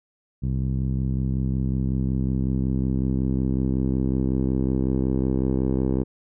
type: tone with low-pass filter sweep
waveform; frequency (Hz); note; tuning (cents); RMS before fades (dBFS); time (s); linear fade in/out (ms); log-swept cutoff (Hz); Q
10% pulse; 65.41; C2; 0; -23; 0.42-6.04; 20; 150 to 430; 1.2
effects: none